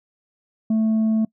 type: tone with tanh clipping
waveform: sine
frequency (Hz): 220.2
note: A3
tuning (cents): +2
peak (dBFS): -17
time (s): 0.7-1.25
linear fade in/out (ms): 5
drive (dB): 3
effects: noise-tail reverb RT60 0.1 s tail -24 dB re dry